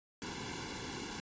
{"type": "noise with comb filter", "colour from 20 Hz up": "pink", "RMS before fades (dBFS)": -42, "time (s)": [0.22, 1.2], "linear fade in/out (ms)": 0, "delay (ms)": 1.6, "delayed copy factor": -1, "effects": ["resampled to 16000 Hz"]}